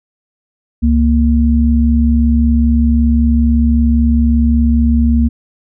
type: tone pair together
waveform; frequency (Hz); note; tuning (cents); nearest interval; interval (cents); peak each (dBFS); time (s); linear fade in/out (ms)
sine; 69.3 / 233.1; C#2 / A#3; 0 / 0; octave + major sixth; 2100; -10 / -11; 0.82-5.29; 20
effects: none